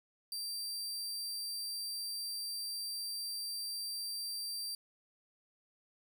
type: tone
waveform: sawtooth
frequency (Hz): 4699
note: D8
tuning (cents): 0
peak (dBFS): -35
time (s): 0.32-4.75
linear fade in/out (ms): 2
effects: none